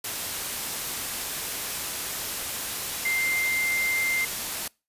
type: tone in noise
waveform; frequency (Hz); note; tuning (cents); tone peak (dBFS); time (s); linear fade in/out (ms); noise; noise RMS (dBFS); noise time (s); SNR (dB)
sine; 2093; C7; 0; -23; 3.05-4.25; 5; white; -31; 0.04-4.68; +5
effects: noise-tail reverb RT60 0.3 s tail -26 dB re dry + resampled to 32000 Hz